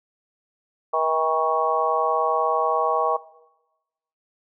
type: harmonic tone with a mistuned harmonic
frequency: 159.8 Hz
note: D#3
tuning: 47 cents sharp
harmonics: 3 / 4 / 5 / 6 / 7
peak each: -27 / -25 / -26 / -28 / -23 dBFS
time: 0.93-3.17 s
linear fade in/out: 10 ms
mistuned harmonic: 7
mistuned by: -16 cents
effects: noise-tail reverb RT60 1.0 s tail -18 dB re dry